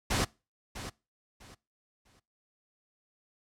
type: noise with echo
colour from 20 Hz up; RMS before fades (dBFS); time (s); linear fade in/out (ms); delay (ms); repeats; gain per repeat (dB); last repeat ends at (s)
pink; -28; 0.1-0.25; 10; 650; 3; -12; 2.2
effects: noise-tail reverb RT60 0.3 s tail -24 dB re dry + low-pass 9000 Hz 12 dB/octave